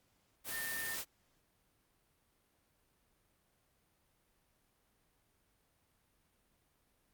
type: tone in noise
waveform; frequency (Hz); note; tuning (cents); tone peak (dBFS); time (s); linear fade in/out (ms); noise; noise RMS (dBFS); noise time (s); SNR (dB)
sine; 1809; A6; +48; -40; 0.5-0.98; 50; white; -41; 0.44-1.05; -2
effects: pink hiss -75 dBFS RMS until 7.13 s + Opus 48 kbps